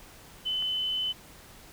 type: tone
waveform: sine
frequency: 3028 Hz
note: F#7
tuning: 39 cents sharp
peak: -27 dBFS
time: 0.45-1.13 s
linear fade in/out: 20 ms
type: click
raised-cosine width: 0.5 ms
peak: -30 dBFS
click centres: 0.624 s
effects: pink hiss -51 dBFS RMS until 1.72 s